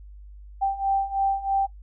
sine beating tone pair, 782 / 785.1 Hz, G5 / G5, -4 / +2 cents, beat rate 3.1 Hz, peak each -26 / -23 dBFS, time 0.61-1.67 s, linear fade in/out 20 ms, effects noise-tail reverb RT60 0.1 s tail -17 dB re dry + added 50 Hz sine -41 dBFS peak until 1.82 s

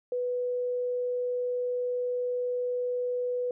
sine tone, 493.9 Hz, B4, in tune, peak -27 dBFS, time 0.12-3.51 s, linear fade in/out 2 ms, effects none

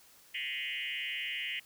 sine tone with frequency modulation, 2489 Hz, D#7, in tune, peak -34 dBFS, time 0.34-1.6 s, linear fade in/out 10 ms, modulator 140 Hz, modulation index 4.2, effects white hiss -60 dBFS RMS until 1.65 s

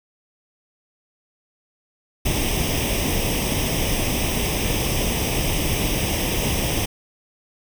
pink noise with comb filter, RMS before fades -22 dBFS, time 2.25-6.86 s, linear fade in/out 10 ms, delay 0.35 ms, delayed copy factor +0.75, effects none

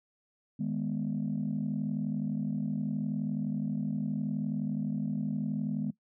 sine chord, G# minor, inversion second, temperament equal, 155.56 / 207.7 / 246.9 Hz, D#3 / G#3 / B3, 0 / 0 / 0 cents, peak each -34 / -32 / -34 dBFS, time 0.59-5.91 s, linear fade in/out 10 ms, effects noise-tail reverb RT60 0.1 s tail -18 dB re dry + tanh soft clip ceiling -23 dBFS

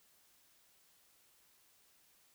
silence, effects white hiss -69 dBFS RMS until 2.34 s

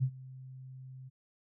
sine tone with ADSR envelope, 130.4 Hz, C3, 5 cents flat, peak -24 dBFS, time 0-1.1 s, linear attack 30 ms, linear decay 70 ms, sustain -21 dB, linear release 24 ms, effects none

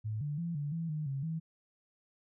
sine tone with pitch steps, 108.2 / 146.8 / 169.5 / 145.2 / 165.3 / 152.9 / 136.7 / 161.7 Hz, A2 / D3 / E3 / D3 / E3 / D#3 / C#3 / E3, -29 / 0 / +49 / -19 / +5 / -30 / -24 / -33 cents, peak -33 dBFS, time 0.04-1.4 s, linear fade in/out 20 ms, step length 170 ms, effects none

